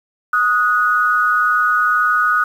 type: tone pair together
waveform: sine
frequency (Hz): 1244.5 / 1466.5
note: D#6 / F#6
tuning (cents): 0 / -16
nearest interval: minor third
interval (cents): 284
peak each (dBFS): -15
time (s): 0.33-2.44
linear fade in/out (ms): 5
effects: 7-bit